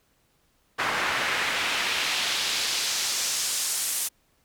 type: noise with band-pass filter sweep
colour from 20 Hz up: pink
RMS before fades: -27 dBFS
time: 0.78-4.09 s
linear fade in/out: 20 ms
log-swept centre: 1400 to 10000 Hz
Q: 1.1
effects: pink hiss -67 dBFS RMS until 4.44 s